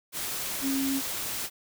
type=tone in noise; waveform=sine; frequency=270.9 Hz; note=C#4; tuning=40 cents flat; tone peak=-26 dBFS; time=0.61-1.02 s; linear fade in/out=50 ms; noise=white; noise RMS=-33 dBFS; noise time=0.12-1.5 s; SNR=+4 dB; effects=none